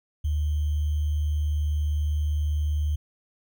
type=tone with sample-and-hold; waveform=sine; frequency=75.2 Hz; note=D2; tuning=42 cents sharp; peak=-22 dBFS; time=0.24-2.96 s; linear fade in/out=10 ms; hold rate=3150 Hz; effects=none